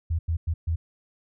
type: tone bursts at uneven times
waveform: sine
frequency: 82.41 Hz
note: E2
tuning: in tune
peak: -22 dBFS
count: 4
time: 0.1-0.19 / 0.28-0.37 / 0.47-0.54 / 0.67-0.76 s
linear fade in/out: 10 ms
effects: none